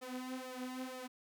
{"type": "tone with flanger", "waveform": "sawtooth", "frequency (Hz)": 255.4, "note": "C4", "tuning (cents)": -42, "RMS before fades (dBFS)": -44, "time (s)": [0.01, 1.08], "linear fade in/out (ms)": 20, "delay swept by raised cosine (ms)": [1.6, 5], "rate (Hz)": 2.1, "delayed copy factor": 0.8, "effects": []}